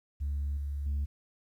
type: tone with level steps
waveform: sine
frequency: 71.3 Hz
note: C#2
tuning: 49 cents sharp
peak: -28 / -31 / -26 dBFS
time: 0.2-1.06 s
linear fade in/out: 20 ms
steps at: 0.57 / 0.86 s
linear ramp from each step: 2 ms
effects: tanh soft clip ceiling -27 dBFS + 11-bit